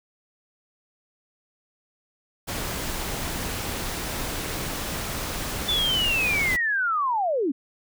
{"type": "noise", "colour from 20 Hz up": "pink", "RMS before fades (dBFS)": -30, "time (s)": [2.47, 6.57], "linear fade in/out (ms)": 20}
{"type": "linear sweep", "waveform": "sine", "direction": "down", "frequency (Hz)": [3520, 246.9], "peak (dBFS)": -21, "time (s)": [5.68, 7.52], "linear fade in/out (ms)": 10}
{"effects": []}